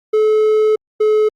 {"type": "tone pair in turn", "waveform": "triangle", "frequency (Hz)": [431.2, 428.7], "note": ["A4", "A4"], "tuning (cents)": [-35, -45], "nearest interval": "unison", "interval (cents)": 10, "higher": "first", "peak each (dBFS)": -8, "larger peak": "neither", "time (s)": [[0.13, 0.76], [1, 1.29]], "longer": "first", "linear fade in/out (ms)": 10, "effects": ["Opus 48 kbps"]}